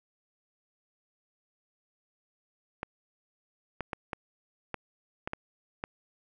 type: clicks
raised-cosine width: 0.5 ms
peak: -18 dBFS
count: 8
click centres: 2.831 / 3.807 / 3.932 / 4.132 / 4.743 / 5.275 / 5.334 / 5.839 s
effects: none